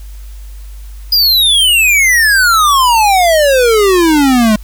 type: exponential sweep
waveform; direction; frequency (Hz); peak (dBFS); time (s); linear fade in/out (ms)
square; down; 4978 to 207.7; -7; 1.12-4.56; 5
effects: added 50 Hz sine -26 dBFS peak until 4.63 s + white hiss -44 dBFS RMS until 4.63 s